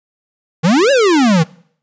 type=exponential two-way sweep; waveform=square; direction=up then down; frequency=150 to 581 to 150 Hz; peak=-9 dBFS; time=0.63-1.44 s; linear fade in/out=20 ms; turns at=0.91 s; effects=noise-tail reverb RT60 0.6 s tail -23 dB re dry + resampled to 16000 Hz